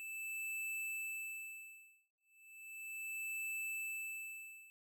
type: tone with tremolo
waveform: square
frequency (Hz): 2637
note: E7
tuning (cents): 0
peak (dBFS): -40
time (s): 0-4.7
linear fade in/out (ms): 0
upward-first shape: sine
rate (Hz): 0.35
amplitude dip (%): 100
effects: none